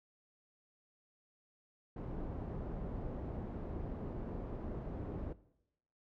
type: low-pass noise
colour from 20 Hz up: pink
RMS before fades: -42 dBFS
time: 1.96-5.33 s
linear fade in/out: 5 ms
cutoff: 550 Hz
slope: 12 dB/octave
effects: noise-tail reverb RT60 0.8 s tail -18 dB re dry